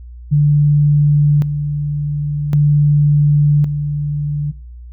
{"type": "tone with tremolo", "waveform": "sine", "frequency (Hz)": 146.83, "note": "D3", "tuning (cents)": 0, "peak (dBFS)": -8, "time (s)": [0.31, 4.52], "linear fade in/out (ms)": 20, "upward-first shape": "square", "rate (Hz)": 0.45, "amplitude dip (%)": 60, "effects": ["noise-tail reverb RT60 0.5 s tail -23 dB re dry", "added 60 Hz sine -31 dBFS peak until 4.92 s"]}